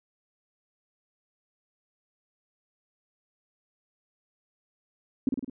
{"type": "tone with echo", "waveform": "sine", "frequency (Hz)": 261.6, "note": "C4", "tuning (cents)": 0, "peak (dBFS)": -19, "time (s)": [5.27, 5.29], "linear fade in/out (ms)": 2, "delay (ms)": 52, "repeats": 4, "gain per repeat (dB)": -4, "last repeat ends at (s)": 5.498, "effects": []}